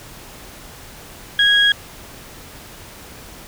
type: tone pair together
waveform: sine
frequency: 1651 / 3293 Hz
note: G#6 / G#7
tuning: -11 / -15 cents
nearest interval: octave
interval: 1196 cents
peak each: -13 dBFS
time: 1.39-1.72 s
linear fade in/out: 2 ms
effects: tanh soft clip ceiling -4 dBFS + pink hiss -39 dBFS RMS until 3.47 s